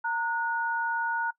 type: tone pair together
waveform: sine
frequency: 920.3 / 1457 Hz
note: A#5 / F#6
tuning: -22 / -27 cents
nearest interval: minor sixth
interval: 795 cents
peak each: -29 / -29 dBFS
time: 0.04-1.31 s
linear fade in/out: 10 ms
effects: noise-tail reverb RT60 0.1 s tail -21 dB re dry